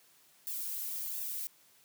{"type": "noise with flanger", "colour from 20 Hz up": "violet", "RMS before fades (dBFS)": -38, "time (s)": [0.47, 1.47], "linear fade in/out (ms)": 0, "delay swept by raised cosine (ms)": [1.1, 2.8], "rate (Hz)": 1.4, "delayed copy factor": 0.95, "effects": ["white hiss -64 dBFS RMS until 1.84 s", "high-pass 100 Hz 12 dB/octave"]}